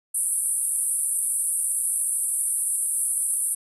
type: band-pass noise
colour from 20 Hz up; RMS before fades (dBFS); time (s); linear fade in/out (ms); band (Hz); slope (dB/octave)
white; -25; 0.14-3.55; 10; 8700 to 11000; 96
effects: none